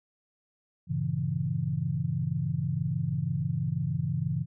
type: chord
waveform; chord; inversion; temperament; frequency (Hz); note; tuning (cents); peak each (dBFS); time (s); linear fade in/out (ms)
sine; G diminished seventh; none; equal; 98 / 116.54 / 138.59 / 164.81; G2 / Bb2 / Db3 / Fb3; 0 / 0 / 0 / 0; -36 / -35 / -30 / -31; 0.87-4.46; 50
effects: none